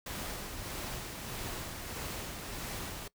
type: noise with tremolo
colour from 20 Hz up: pink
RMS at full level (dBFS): -39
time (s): 0.06-3.08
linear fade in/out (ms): 5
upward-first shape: sine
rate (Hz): 1.6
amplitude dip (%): 35
effects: noise-tail reverb RT60 0.1 s tail -21 dB re dry